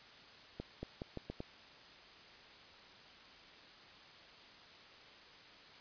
accelerating click train, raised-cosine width 2 ms, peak -28 dBFS, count 6, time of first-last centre 0.6-1.404 s, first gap 230 ms, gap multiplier 0.82, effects white hiss -57 dBFS RMS until 5.8 s + resampled to 11025 Hz

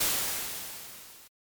white noise with level ramp, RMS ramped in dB -25 to -53 dBFS, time 0-1.28 s, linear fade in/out 10 ms, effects MP3 96 kbps

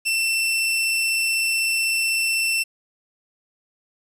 sawtooth tone, 2684 Hz, E7, 31 cents sharp, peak -16 dBFS, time 0.05-2.64 s, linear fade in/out 20 ms, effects resampled to 32000 Hz + 8-bit

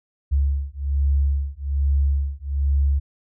sine beating tone pair, 69.3 / 70.5 Hz, C#2 / C#2, 0 / +30 cents, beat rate 1.2 Hz, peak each -21 / -21 dBFS, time 0.31-3 s, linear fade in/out 20 ms, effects none

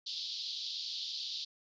white band-pass noise, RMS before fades -40 dBFS, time 0.06-1.45 s, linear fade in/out 10 ms, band 3400 to 4800 Hz, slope 48 dB/octave, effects resampled to 16000 Hz

